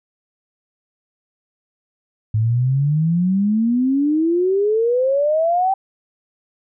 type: exponential sweep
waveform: sine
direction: up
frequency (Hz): 106.3 to 784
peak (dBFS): -14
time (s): 2.34-5.74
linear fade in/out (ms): 5
effects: none